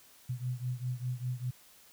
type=beating tone pair; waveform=sine; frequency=123.47 / 128.47 Hz; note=B2 / C3; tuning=0 / -31 cents; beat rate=5 Hz; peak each=-35 / -37 dBFS; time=0.29-1.51 s; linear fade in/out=10 ms; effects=white hiss -59 dBFS RMS until 1.92 s